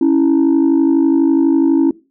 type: tone pair together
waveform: sine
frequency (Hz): 275.6 / 327.7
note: C#4 / E4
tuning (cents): -10 / -10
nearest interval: minor third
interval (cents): 300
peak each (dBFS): -10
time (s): 0.01-1.91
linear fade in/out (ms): 5
effects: noise-tail reverb RT60 0.3 s tail -20 dB re dry + tanh soft clip ceiling -6 dBFS